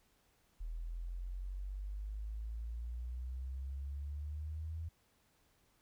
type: exponential sweep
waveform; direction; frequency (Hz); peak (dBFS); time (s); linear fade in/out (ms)
sine; up; 39.97 to 82.41; -39; 0.6-4.89; 10
effects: pink hiss -73 dBFS RMS until 5.81 s